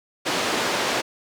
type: band-pass noise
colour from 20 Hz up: pink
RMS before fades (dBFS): -24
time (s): 0.25-1.02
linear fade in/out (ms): 20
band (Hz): 310 to 5700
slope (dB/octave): 12
effects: none